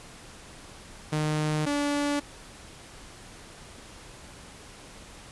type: tone pair in turn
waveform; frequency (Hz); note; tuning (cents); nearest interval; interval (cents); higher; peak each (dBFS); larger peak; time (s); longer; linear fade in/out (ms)
sawtooth; 153 / 288.8; D#3 / D4; -29 / -29; major seventh; 1100; second; -21; neither; 1.12-1.66 / 1.66-2.2; neither; 10
effects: pink hiss -47 dBFS RMS until 5.31 s + resampled to 24000 Hz